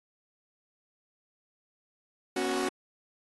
sawtooth chord, B suspended second, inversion none, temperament equal with one note detuned, 241.3 / 277.2 / 370 Hz, B3 / C#4 / F#4, -40 / 0 / 0 cents, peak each -32 / -29 / -26 dBFS, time 2.36-2.69 s, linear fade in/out 5 ms, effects AAC 32 kbps

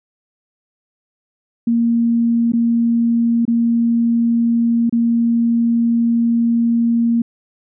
sine tone with dropouts, 233.1 Hz, A#3, in tune, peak -12 dBFS, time 1.67-7.22 s, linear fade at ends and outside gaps 5 ms, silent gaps 2.521-2.534 / 3.453-3.478 / 4.896-4.925 s, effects none

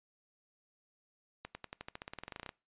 accelerating click train, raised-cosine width 0.3 ms, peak -26 dBFS, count 19, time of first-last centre 1.45-2.492 s, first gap 100 ms, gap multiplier 0.93, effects noise-tail reverb RT60 0.3 s tail -23 dB re dry + resampled to 8000 Hz

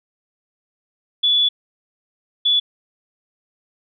sine tone pair in turn, 3435 / 3435 Hz, A7 / A7, -42 / -42 cents, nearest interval unison, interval 0 cents, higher neither, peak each -13 dBFS, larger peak neither, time 1.23-1.49 / 2.45-2.6 s, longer first, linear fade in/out 10 ms, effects none

